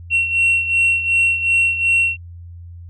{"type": "beating tone pair", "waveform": "sine", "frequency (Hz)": [2726, 2728.7], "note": ["F7", "F7"], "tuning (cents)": [-43, -41], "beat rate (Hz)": 2.7, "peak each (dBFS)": [-13, -18], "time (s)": [0.1, 2.17], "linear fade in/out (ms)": 50, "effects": ["tanh soft clip ceiling -10 dBFS", "added 86 Hz sine -33 dBFS peak until 2.89 s"]}